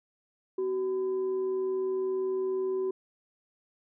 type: tone with frequency modulation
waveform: sine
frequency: 378.3 Hz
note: F#4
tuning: 38 cents sharp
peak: -27 dBFS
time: 0.58-2.91 s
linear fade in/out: 5 ms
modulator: 631 Hz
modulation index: 0.21
effects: none